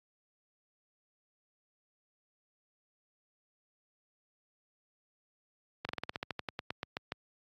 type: slowing click train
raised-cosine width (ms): 0.3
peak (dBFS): -19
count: 16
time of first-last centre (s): 5.85-7.121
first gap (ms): 40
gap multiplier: 1.1
effects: high-pass 80 Hz 12 dB/octave + AAC 32 kbps

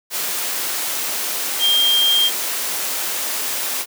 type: tone in noise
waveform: sine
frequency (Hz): 3200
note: G7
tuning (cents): +35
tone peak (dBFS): -13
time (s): 1.59-2.31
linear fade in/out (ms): 50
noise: white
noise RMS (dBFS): -23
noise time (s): 0.1-3.86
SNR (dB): +7
effects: high-pass 300 Hz 12 dB/octave

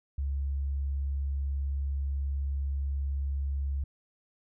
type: tone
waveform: sine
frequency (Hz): 69.3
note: C#2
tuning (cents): 0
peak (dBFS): -28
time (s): 0.18-3.84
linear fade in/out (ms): 5
effects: none

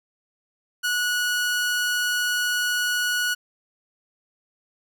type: tone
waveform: sawtooth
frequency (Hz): 1464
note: F#6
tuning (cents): -19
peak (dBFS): -18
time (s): 0.83-3.35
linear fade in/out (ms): 20
effects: none

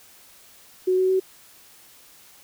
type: tone with pitch steps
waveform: sine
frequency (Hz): 370 / 373.7 / 377.3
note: F#4 / F#4 / F#4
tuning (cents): 0 / +17 / +34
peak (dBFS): -17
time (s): 0.87-1.2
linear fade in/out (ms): 10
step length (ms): 110
effects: white hiss -51 dBFS RMS until 2.43 s

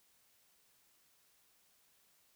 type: silence
effects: white hiss -71 dBFS RMS until 2.35 s

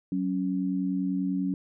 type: tone pair together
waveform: sine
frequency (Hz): 187.05 / 277.2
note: F#3 / C#4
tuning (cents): +19 / 0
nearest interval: perfect fifth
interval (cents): 681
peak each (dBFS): -28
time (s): 0.12-1.54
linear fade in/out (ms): 2
effects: none

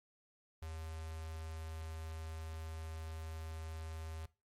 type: tone with notch filter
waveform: square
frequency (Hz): 80.1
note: E2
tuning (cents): -49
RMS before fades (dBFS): -45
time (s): 0.62-4.26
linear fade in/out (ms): 5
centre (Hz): 270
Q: 1
effects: noise-tail reverb RT60 0.3 s tail -20 dB re dry + MP3 64 kbps

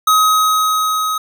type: tone with level ramp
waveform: square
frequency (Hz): 1266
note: D#6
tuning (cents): +30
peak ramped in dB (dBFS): -9 to -17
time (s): 0.07-1.18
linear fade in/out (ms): 5
effects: 8-bit

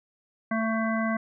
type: harmonic tone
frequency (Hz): 222.9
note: A3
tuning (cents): +23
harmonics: 1 / 3 / 5 / 7 / 9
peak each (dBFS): -26 / -31 / -33 / -34 / -36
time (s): 0.51-1.17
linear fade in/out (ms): 5
effects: none

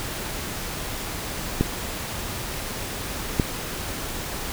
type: clicks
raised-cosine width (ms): 3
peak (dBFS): -5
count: 2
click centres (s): 1.61 / 3.398
effects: pink hiss -31 dBFS RMS until 4.52 s

